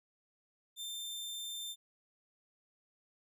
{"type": "tone", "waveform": "sawtooth", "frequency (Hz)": 3582, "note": "A7", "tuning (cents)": 30, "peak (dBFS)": -37, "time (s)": [0.76, 1.76], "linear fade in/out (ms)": 50, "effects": []}